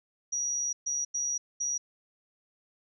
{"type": "tone bursts at uneven times", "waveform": "sine", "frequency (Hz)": 5780, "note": "F#8", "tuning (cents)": -41, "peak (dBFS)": -28, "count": 4, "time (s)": [[0.32, 0.73], [0.86, 1.05], [1.14, 1.38], [1.6, 1.78]], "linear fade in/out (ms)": 10, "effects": []}